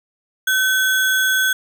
sine tone with sample-and-hold, 1528 Hz, G6, 45 cents flat, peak -14 dBFS, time 0.47-1.53 s, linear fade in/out 5 ms, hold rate 4900 Hz, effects none

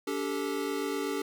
square chord, D suspended fourth, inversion none, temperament equal with one note detuned, 287 / 392 / 440 Hz, D4 / G4 / A4, -40 / 0 / 0 cents, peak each -35 / -35 / -36 dBFS, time 0.07-1.22 s, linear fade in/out 5 ms, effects none

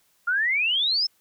sine exponential sweep, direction up, 1376 to 5370 Hz, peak -20 dBFS, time 0.27-1.07 s, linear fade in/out 10 ms, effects white hiss -65 dBFS RMS until 1.2 s

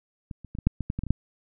clicks, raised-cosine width 5 ms, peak -23 / -29 / -24 / -21 / -7 / -17 / -15 / -17 / -19 / -23 / -8 dBFS, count 11, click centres 0.312 / 0.447 / 0.551 / 0.587 / 0.67 / 0.807 / 0.901 / 0.99 / 1.036 / 1.067 / 1.106 s, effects none

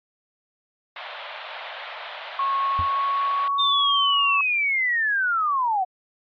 pink band-pass noise, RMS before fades -36 dBFS, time 0.96-3.48 s, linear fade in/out 2 ms, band 590 to 3800 Hz, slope 48 dB/octave
sine tone with pitch glide, 1096 to 1125.5 Hz, C#6 to C#6, -20 to +26 cents, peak -20 dBFS, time 2.39-4.41 s, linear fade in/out 2 ms, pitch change +46 cents, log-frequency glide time 2.55-3.85 s
triangle tone with exponential decay, 86.1 Hz, F2, 24 cents flat, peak -19 dBFS, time 2.79-2.9 s, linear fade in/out 0 ms, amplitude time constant 23 ms
sine linear sweep, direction down, 3652 to 714 Hz, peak -19 dBFS, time 3.58-5.85 s, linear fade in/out 20 ms
effects MP3 48 kbps

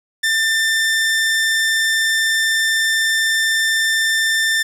sawtooth tone, 1788 Hz, A6, 27 cents sharp, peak -11 dBFS, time 0.23-4.63 s, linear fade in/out 10 ms, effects low-pass 11000 Hz 12 dB/octave + 7-bit

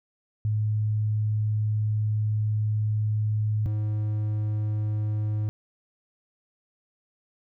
sine / triangle tone pair in turn, 107 / 106.38 Hz, A2 / G#2, -48 / +42 cents, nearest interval unison, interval 10 cents, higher first, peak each -22 dBFS, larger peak neither, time 0.45-3.66 / 3.66-5.49 s, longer first, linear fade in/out 0 ms, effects none

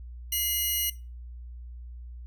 5% pulse tone pair together, 2079 / 2900 Hz, C7 / F#7, -12 / -35 cents, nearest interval tritone, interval 577 cents, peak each -24 / -18 dBFS, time 0.32-0.9 s, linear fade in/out 5 ms, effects noise-tail reverb RT60 0.3 s tail -20 dB re dry + added 60 Hz sine -39 dBFS peak until 2.26 s

